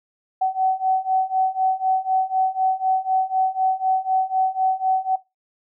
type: beating tone pair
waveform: sine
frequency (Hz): 754 / 758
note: F#5 / F#5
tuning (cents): +32 / +42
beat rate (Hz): 4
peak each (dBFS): -22 / -21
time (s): 0.41-5.16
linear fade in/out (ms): 10
effects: noise-tail reverb RT60 0.2 s tail -17 dB re dry